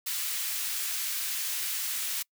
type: high-pass noise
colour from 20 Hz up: white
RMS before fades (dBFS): -32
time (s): 0.06-2.23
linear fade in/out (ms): 10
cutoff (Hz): 1700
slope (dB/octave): 12
effects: noise-tail reverb RT60 0.1 s tail -26 dB re dry